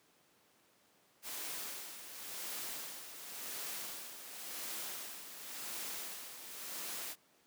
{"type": "noise with tremolo", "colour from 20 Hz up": "white", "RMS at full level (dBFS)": -42, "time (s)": [1.22, 7.16], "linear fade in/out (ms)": 50, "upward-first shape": "sine", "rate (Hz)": 0.92, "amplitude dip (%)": 60, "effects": ["pink hiss -69 dBFS RMS until 7.46 s", "high-pass 200 Hz 12 dB/octave"]}